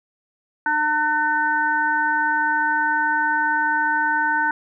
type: harmonic tone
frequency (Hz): 301.6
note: D4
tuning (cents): +46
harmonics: 1 / 3 / 5 / 6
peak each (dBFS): -32 / -21 / -20 / -29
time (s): 0.66-4.51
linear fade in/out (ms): 2
effects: none